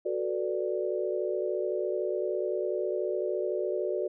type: chord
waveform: sine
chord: B minor seventh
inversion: second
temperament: equal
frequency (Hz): 370 / 440 / 493.9 / 587.3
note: F#4 / A4 / B4 / D5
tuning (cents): 0 / 0 / 0 / 0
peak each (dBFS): -31 / -34 / -36 / -33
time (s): 0.05-4.08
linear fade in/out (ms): 10
effects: none